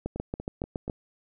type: two click trains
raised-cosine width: 2 ms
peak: -17 / -22 dBFS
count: 7 / 4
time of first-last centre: 0.06-0.898 / 0.16-0.879 s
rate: 7.16 / 4.17 Hz
effects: none